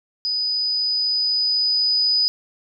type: tone with level ramp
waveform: sine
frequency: 4978 Hz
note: D#8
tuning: in tune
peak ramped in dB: -20 to -15 dBFS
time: 0.25-2.28 s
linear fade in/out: 0 ms
effects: none